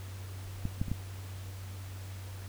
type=clicks; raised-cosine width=5 ms; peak=-20 / -18 / -25 / -19 dBFS; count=4; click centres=0.654 / 0.815 / 0.883 / 0.916 s; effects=added 95 Hz sine -40 dBFS peak until 2.48 s + pink hiss -51 dBFS RMS until 2.48 s